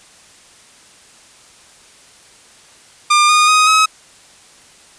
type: tone with pitch steps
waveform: sawtooth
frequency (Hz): 1200 / 1225.2 / 1251 / 1277.2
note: D6 / D#6 / D#6 / D#6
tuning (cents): +37 / -27 / +9 / +45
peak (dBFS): -5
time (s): 3.1-3.86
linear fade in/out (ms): 10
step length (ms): 190
effects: white hiss -45 dBFS RMS until 4.98 s + resampled to 22050 Hz